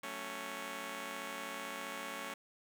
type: chord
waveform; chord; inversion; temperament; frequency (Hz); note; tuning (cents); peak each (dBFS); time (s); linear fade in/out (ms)
5% pulse; F# minor; none; just; 185 / 222 / 277.5; F#3 / A3 / C#4; 0 / +16 / +2; -39 / -35 / -34; 0.03-2.34; 5
effects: none